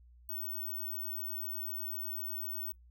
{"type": "tone", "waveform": "sine", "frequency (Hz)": 15804, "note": "B9", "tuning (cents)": 0, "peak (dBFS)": -36, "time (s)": [0.29, 2.72], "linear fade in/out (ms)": 2, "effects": ["noise-tail reverb RT60 0.1 s tail -25 dB re dry", "added 60 Hz sine -56 dBFS peak until 2.9 s"]}